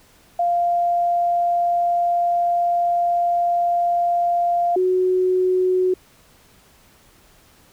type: tone pair in turn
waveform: sine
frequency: 696 / 368.7 Hz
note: F5 / F#4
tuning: -6 / -6 cents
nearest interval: major seventh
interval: 1100 cents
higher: first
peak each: -16 / -15 dBFS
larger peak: second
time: 0.39-4.76 / 4.76-5.94 s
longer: first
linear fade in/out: 5 ms
effects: pink hiss -53 dBFS RMS until 7.72 s